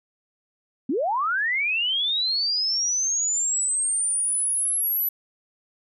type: linear sweep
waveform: sine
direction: up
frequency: 225.9 to 12000 Hz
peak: -21 dBFS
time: 0.89-5.09 s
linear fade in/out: 5 ms
effects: none